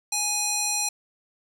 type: tone with band-pass filter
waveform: square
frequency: 830.6 Hz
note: G#5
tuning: in tune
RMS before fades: -26 dBFS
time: 0.12-0.89 s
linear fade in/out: 5 ms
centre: 7200 Hz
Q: 1.8
effects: none